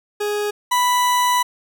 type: tone pair in turn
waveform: 40% pulse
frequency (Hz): 415.3 / 987.8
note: G#4 / B5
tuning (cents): 0 / 0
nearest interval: octave + minor third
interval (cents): 1500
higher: second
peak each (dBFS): -19 / -14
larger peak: second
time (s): 0.2-0.51 / 0.71-1.43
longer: second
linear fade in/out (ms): 10
effects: none